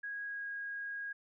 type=tone with pitch glide; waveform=sine; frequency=1649 to 1638.6 Hz; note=G#6 to G#6; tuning=-13 to -24 cents; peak=-38 dBFS; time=0.03-1.13 s; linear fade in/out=10 ms; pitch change=-11 cents; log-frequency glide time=0.25-0.48 s; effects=none